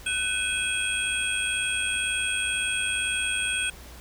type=tone cluster; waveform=sine; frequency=1501 / 2486 / 2588 / 3284 / 8590 Hz; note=F#6 / D#7 / E7 / G#7 / C9; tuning=+24 / -2 / -32 / -20 / +44 cents; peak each=-31 dBFS; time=0.06-3.7 s; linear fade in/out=5 ms; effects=added 60 Hz sine -46 dBFS peak until 4 s + pink hiss -47 dBFS RMS until 4 s